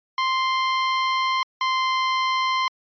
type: tone pair in turn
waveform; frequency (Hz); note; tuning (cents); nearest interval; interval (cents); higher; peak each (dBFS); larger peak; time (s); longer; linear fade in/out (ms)
sawtooth; 1046.5 / 1042.3; C6 / C6; 0 / -7; unison; 7; first; -16; neither; 0.18-1.43 / 1.61-2.68; first; 2
effects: resampled to 11025 Hz